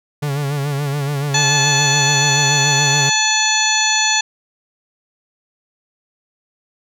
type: tone with vibrato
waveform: 45% pulse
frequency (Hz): 142.4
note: C#3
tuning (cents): +47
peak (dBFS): -18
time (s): 0.22-3.1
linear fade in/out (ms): 10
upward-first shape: sine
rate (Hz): 7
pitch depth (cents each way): 66
type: harmonic tone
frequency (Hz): 866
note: A5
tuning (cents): -28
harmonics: 1 / 2 / 3 / 4 / 5 / 7 / 8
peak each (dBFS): -21 / -21 / -21 / -21 / -21 / -21 / -21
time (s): 1.34-4.21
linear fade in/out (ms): 5
effects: none